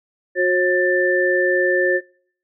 sine tone cluster, 363.4 / 540 / 1773 Hz, F#4 / C#5 / A6, -31 / -45 / +13 cents, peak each -19 dBFS, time 0.35-2.01 s, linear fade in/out 50 ms, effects noise-tail reverb RT60 0.6 s tail -26 dB re dry

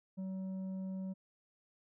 sine tone with tanh clipping, 189.3 Hz, F#3, 40 cents sharp, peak -39 dBFS, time 0.17-1.14 s, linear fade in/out 20 ms, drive 6 dB, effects none

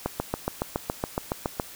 click train, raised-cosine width 1 ms, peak -11 dBFS, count 12, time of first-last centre 0.06-1.598 s, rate 7.15 Hz, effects white hiss -44 dBFS RMS until 1.75 s

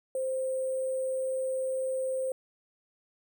sine tone with sample-and-hold, 522 Hz, C5, 4 cents flat, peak -28 dBFS, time 0.15-2.32 s, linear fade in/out 2 ms, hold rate 8820 Hz, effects none

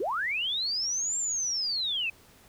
sine linear two-way sweep, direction up then down, 322.5 to 7459 to 2492 Hz, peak -27 dBFS, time 0-2.1 s, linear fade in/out 5 ms, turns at 1.18 s, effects pink hiss -57 dBFS RMS until 2.48 s

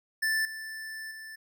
square tone with level steps, 1762 Hz, A6, 2 cents sharp, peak -26 / -38 / -42 dBFS, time 0.22-1.36 s, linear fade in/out 10 ms, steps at 0.45 / 1.11 s, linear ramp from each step 2 ms, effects none

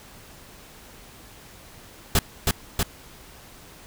pink noise with echo, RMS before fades -18 dBFS, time 2.15-2.19 s, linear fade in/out 2 ms, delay 320 ms, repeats 2, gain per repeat -2 dB, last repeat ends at 2.83 s, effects pink hiss -47 dBFS RMS until 3.86 s

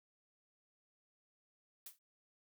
blue noise with exponential decay, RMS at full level -45 dBFS, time 1.86-1.99 s, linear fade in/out 5 ms, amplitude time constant 28 ms, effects none

